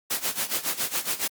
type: noise with tremolo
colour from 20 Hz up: white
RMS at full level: -25 dBFS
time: 0.1-1.28 s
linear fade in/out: 10 ms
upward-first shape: sine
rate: 7.2 Hz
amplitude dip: 85%
effects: high-pass 150 Hz 12 dB/octave + Opus 48 kbps